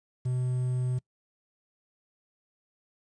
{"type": "tone with quantisation", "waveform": "triangle", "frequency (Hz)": 126.1, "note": "B2", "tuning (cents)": 36, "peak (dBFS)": -24, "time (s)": [0.25, 0.99], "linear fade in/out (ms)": 10, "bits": 9, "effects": ["noise-tail reverb RT60 0.1 s tail -24 dB re dry", "resampled to 22050 Hz"]}